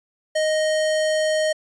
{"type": "tone", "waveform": "square", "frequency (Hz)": 622.3, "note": "D#5", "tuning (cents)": 0, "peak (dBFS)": -19, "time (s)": [0.35, 1.53], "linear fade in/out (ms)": 10, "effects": ["resampled to 22050 Hz"]}